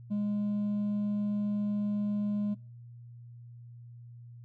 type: tone with hard clipping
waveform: triangle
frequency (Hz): 206.7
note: G#3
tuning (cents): -8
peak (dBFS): -27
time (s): 0.1-2.55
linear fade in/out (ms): 20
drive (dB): 1
effects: noise-tail reverb RT60 0.5 s tail -24 dB re dry + added 119 Hz sine -46 dBFS peak until 4.44 s